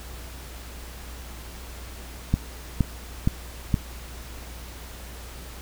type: click train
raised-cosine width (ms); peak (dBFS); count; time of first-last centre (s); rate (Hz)
5; -7; 4; 2.34-3.742; 2.14
effects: added 60 Hz sine -39 dBFS peak until 5.61 s + pink hiss -43 dBFS RMS until 5.61 s